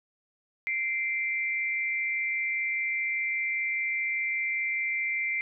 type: tone pair together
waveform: sine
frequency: 2086 / 2341 Hz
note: C7 / D7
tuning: -6 / -6 cents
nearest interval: major second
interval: 200 cents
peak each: -28 / -32 dBFS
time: 0.67-5.41 s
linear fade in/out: 0 ms
effects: none